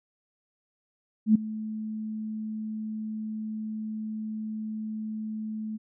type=tone with ADSR envelope; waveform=sine; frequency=216.9 Hz; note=A3; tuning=25 cents flat; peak=-13 dBFS; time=1.26-5.78 s; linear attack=90 ms; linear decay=8 ms; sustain=-18 dB; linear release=24 ms; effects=none